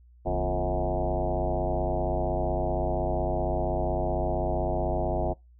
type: tone with frequency modulation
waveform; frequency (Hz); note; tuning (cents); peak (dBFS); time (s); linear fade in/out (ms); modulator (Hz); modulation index
sine; 350; F4; +4; -24; 0.25-5.34; 20; 95.7; 4.4
effects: noise-tail reverb RT60 0.2 s tail -24 dB re dry + added 60 Hz sine -52 dBFS peak until 5.59 s